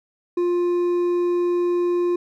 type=tone with hard clipping; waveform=triangle; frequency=351.3 Hz; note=F4; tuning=10 cents sharp; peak=-19 dBFS; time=0.37-2.16 s; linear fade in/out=5 ms; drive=7 dB; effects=none